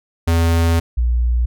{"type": "tone pair in turn", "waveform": ["square", "sine"], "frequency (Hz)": [83.4, 59.82], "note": ["E2", "A#1"], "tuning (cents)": [21, 45], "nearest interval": "tritone", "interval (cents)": 576, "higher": "first", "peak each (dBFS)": -13, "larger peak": "neither", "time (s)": [[0.27, 0.8], [0.97, 1.46]], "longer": "first", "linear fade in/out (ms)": 10, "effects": []}